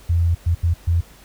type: tone bursts at uneven times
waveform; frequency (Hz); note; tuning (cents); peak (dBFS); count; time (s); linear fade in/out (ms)
sine; 84.9; F2; -48; -14; 4; 0.09-0.35 / 0.46-0.55 / 0.63-0.74 / 0.87-1.01; 10
effects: added 50 Hz sine -49 dBFS peak until 1.24 s + pink hiss -48 dBFS RMS until 1.24 s

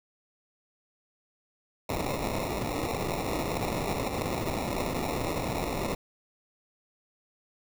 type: noise with sample-and-hold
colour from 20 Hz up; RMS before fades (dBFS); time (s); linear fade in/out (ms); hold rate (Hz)
white; -31; 1.89-5.95; 5; 1575
effects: none

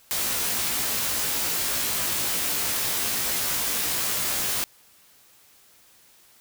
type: noise with comb filter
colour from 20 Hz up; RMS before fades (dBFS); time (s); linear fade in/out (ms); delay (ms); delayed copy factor
white; -26; 0.11-4.64; 0; 17; +0.7
effects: white hiss -56 dBFS RMS until 6.4 s

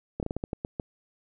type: slowing click train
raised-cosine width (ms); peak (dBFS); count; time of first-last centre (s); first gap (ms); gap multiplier
2; -17; 9; 0.2-0.798; 28; 1.27
effects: none

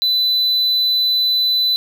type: tone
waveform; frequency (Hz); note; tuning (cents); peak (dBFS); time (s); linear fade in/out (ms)
triangle; 4000; B7; +21; -12; 0.02-1.76; 0
effects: none

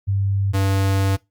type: tone pair in turn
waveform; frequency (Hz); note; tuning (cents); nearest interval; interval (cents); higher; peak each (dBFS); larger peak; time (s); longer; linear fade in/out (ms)
sine / square; 98.6 / 97.24; G2 / G2; +11 / -13; unison; 24; first; -17; neither; 0.07-0.53 / 0.53-1.17; second; 20
effects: noise-tail reverb RT60 0.2 s tail -21 dB re dry + Opus 48 kbps

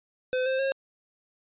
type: tone with pitch steps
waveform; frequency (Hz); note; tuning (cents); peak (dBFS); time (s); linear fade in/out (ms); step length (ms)
square; 510 / 524.9 / 540.3; C5 / C5 / C#5; -44 / +5 / -44; -25; 0.33-0.72; 0; 130
effects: resampled to 8000 Hz

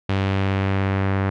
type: tone with low-pass filter sweep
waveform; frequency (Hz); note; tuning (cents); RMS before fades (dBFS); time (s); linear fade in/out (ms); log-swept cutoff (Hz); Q
sawtooth; 97; G2; -18; -21; 0.09-1.3; 5; 3200 to 1800; 1.4
effects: none

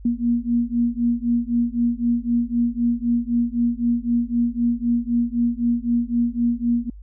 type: beating tone pair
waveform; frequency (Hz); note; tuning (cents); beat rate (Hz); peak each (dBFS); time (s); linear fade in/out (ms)
sine; 235.4 / 239.3; A#3 / A#3; +17 / +46; 3.9; -21 / -21; 0.05-6.9; 5
effects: added 50 Hz sine -37 dBFS peak until 7.02 s

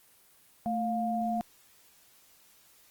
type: tone pair together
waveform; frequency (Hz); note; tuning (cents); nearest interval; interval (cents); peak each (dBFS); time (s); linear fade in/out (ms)
sine; 222.1 / 705; A3 / F5; +16 / +16; octave + minor sixth; 2000; -31 / -30; 0.66-1.41; 0
effects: white hiss -61 dBFS RMS until 2.9 s + Opus 24 kbps

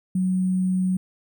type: tone with sample-and-hold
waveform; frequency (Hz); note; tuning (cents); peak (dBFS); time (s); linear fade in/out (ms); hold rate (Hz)
sine; 185; F#3; 0; -19; 0.15-0.97; 5; 8820
effects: none

